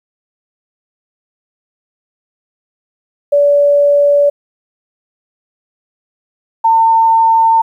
sine tone pair in turn, 575 / 903.1 Hz, D5 / A5, -37 / +45 cents, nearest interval minor sixth, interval 782 cents, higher second, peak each -6 dBFS, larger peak neither, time 3.32-4.3 / 6.64-7.62 s, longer neither, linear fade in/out 10 ms, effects 8-bit

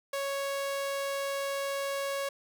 sawtooth tone, 554.4 Hz, C#5, in tune, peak -27 dBFS, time 0.13-2.29 s, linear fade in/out 5 ms, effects none

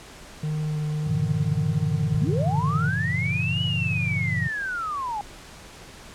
triangle tone with vibrato, 152.3 Hz, D#3, 37 cents flat, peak -22 dBFS, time 0.43-2.89 s, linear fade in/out 5 ms, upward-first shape sine, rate 1.7 Hz, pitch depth 12 cents each way
sine chord, G diminished seventh, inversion none, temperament just, 98 / 117.6 / 141.12 / 169.34 Hz, G2 / Bb2 / Db3 / Fb3, 0 / +16 / +31 / +47 cents, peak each -29 dBFS, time 1.06-4.48 s, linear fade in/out 10 ms
sine linear two-way sweep, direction up then down, 51.3 to 2960 to 804 Hz, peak -26 dBFS, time 2.14-5.21 s, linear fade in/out 0 ms, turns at 3.63 s
effects pink hiss -44 dBFS RMS until 6.14 s + low-pass 9000 Hz 12 dB/octave

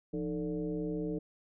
sine tone with frequency modulation, 307.4 Hz, D#4, 21 cents flat, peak -32 dBFS, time 0.13-1.19 s, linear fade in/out 10 ms, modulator 136 Hz, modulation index 1.3, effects none

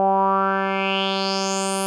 10% pulse tone with low-pass filter sweep, 193.6 Hz, G3, 21 cents flat, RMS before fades -21 dBFS, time 0-1.86 s, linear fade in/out 0 ms, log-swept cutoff 710 to 11000 Hz, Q 4.8, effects none

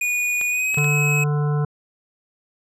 square tone with pitch glide, 2457 to 2557 Hz, D#7 to D#7, -22 to +47 cents, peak -20 dBFS, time 0.01-1.24 s, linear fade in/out 5 ms, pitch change +69 cents, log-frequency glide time 0.49-0.75 s
clicks, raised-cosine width 0.3 ms, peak -17 dBFS, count 4, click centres 0.413 / 0.744 / 0.784 / 0.844 s
harmonic tone, 147.5 Hz, D3, 8 cents sharp, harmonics 1 / 3 / 5 / 7 / 9 / 10, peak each -18 / -29 / -35 / -35 / -37 / -42 dBFS, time 0.77-1.65 s, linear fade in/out 5 ms
effects low-pass 12000 Hz 12 dB/octave

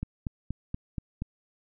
click train, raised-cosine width 5 ms, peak -19 dBFS, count 6, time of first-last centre 0.03-1.22 s, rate 4.2 Hz, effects none

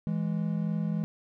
triangle tone pair together, 164.6 / 207.9 Hz, E3 / G#3, -2 / +2 cents, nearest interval major third, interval 404 cents, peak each -27 / -29 dBFS, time 0.07-1.04 s, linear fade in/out 0 ms, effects none

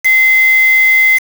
sine tone with quantisation, 2062 Hz, C7, 26 cents flat, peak -6 dBFS, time 0.04-1.19 s, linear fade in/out 20 ms, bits 3, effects none

